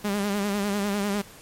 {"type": "tone with vibrato", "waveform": "sawtooth", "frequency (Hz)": 202.5, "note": "G#3", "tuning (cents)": -43, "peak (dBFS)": -20, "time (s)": [0.04, 1.22], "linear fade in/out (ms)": 10, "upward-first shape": "sine", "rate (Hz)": 10, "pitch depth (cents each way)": 55, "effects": ["pink hiss -47 dBFS RMS until 1.41 s", "MP3 64 kbps"]}